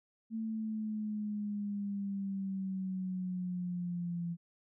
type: exponential sweep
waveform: sine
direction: down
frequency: 224 to 170 Hz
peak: -34 dBFS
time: 0.3-4.37 s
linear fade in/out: 50 ms
effects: none